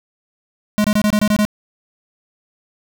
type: tone bursts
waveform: square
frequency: 210.1 Hz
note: G#3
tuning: 20 cents sharp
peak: -13 dBFS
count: 8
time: 0.78-1.451 s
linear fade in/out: 0 ms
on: 62 ms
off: 25 ms
effects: none